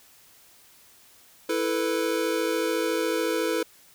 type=chord; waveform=square; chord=E suspended fourth; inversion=none; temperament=equal; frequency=329.6 / 440 / 493.9 Hz; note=E4 / A4 / B4; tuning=0 / 0 / 0 cents; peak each=-29 dBFS; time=1.49-3.63 s; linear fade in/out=5 ms; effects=white hiss -55 dBFS RMS until 3.94 s